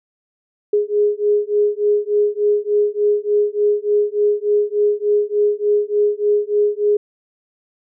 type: beating tone pair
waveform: sine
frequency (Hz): 413.7 / 417.1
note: G#4 / G#4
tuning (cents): -7 / +7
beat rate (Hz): 3.4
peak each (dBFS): -17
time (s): 0.73-6.97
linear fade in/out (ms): 5
effects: none